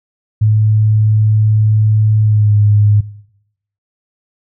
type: tone with pitch glide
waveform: sine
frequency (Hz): 107.7 to 104.21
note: A2 to G#2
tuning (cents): -37 to +6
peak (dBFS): -7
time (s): 0.41-3.01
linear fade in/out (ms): 10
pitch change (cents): -57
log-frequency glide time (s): 2.22-2.55
effects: noise-tail reverb RT60 0.8 s tail -20 dB re dry